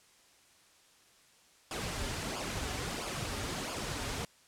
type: noise with flanger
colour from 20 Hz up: pink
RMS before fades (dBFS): -37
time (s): 1.71-4.25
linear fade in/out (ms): 2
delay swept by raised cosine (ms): 0.5 to 6.2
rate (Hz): 1.5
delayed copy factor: -0.65
effects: white hiss -63 dBFS RMS until 4.47 s + low-pass 9000 Hz 12 dB/octave